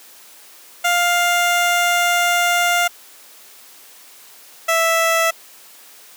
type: tone pair in turn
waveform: 15% pulse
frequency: 701 / 658.7 Hz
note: F5 / E5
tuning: +6 / -1 cents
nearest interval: minor second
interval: 107 cents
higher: first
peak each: -8 dBFS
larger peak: neither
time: 0.84-2.88 / 4.68-5.31 s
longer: first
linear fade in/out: 10 ms
effects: white hiss -44 dBFS RMS until 6.16 s + high-pass 300 Hz 12 dB/octave